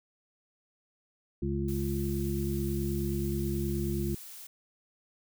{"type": "harmonic tone", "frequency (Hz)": 69.4, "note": "C#2", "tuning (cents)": 3, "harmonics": [1, 2, 3, 5], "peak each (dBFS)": [-34, -34, -34, -34], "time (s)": [1.42, 4.15], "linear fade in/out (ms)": 5}
{"type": "noise", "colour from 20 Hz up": "blue", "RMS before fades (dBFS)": -46, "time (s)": [1.68, 4.47], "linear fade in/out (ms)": 5}
{"effects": []}